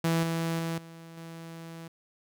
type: tone with level steps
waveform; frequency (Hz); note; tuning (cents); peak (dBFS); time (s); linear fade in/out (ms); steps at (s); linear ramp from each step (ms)
sawtooth; 165.1; E3; +3; -20 / -24 / -26 / -41 / -37; 0.04-1.88; 5; 0.23 / 0.59 / 0.78 / 1.17; 2
effects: none